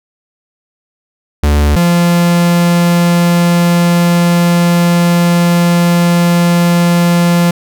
45% pulse tone pair in turn, 73.3 / 172.83 Hz, D2 / F3, -3 / -18 cents, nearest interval octave + minor third, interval 1485 cents, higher second, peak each -7 dBFS, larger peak neither, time 1.43-1.76 / 1.76-7.51 s, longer second, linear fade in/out 5 ms, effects none

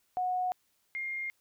sine tone pair in turn, 732 / 2122 Hz, F#5 / C7, -19 / +24 cents, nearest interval octave + tritone, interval 1843 cents, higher second, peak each -28 / -33 dBFS, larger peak first, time 0.17-0.52 / 0.95-1.3 s, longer neither, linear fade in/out 0 ms, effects white hiss -73 dBFS RMS until 1.4 s

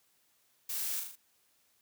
blue noise with echo, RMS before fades -37 dBFS, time 0.69-1 s, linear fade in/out 5 ms, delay 39 ms, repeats 4, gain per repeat -4 dB, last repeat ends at 1.156 s, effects white hiss -71 dBFS RMS until 1.81 s + high-pass 60 Hz 12 dB/octave

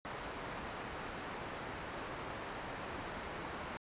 white low-pass noise, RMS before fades -44 dBFS, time 0.05-3.77 s, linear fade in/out 0 ms, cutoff 1400 Hz, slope 12 dB/octave, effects resampled to 8000 Hz

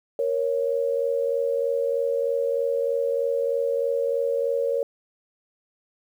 sine tone pair together, 469.3 / 552.5 Hz, A#4 / C#5, +12 / -6 cents, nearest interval minor third, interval 282 cents, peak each -24 dBFS, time 0.19-4.83 s, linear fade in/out 2 ms, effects 9-bit

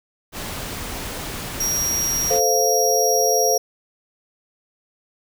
pink noise, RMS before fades -30 dBFS, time 0.32-2.41 s, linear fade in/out 50 ms
40% pulse tone, 5660 Hz, F8, 22 cents sharp, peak -19 dBFS, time 1.6-3.58 s, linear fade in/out 5 ms
sine chord, F major, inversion first, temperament equal, 440 / 523.3 / 698.5 Hz, A4 / C5 / F5, 0 / 0 / 0 cents, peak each -21 / -21 / -21 dBFS, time 2.3-3.58 s, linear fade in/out 10 ms
effects none

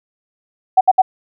sine tone bursts, 753 Hz, F#5, 30 cents sharp, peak -5 dBFS, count 3, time 0.77-1.02 s, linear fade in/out 10 ms, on 40 ms, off 65 ms, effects none

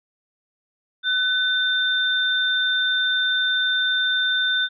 sine tone pair together, 1507 / 3584 Hz, F#6 / A7, +31 / +31 cents, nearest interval octave + minor third, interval 1500 cents, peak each -21 dBFS, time 1.03-4.69 s, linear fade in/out 50 ms, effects none

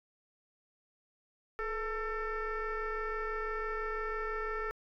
sine tone with frequency modulation, 885 Hz, A5, 10 cents sharp, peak -32 dBFS, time 1.59-4.71 s, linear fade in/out 0 ms, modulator 454 Hz, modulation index 2.1, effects tanh soft clip ceiling -29 dBFS

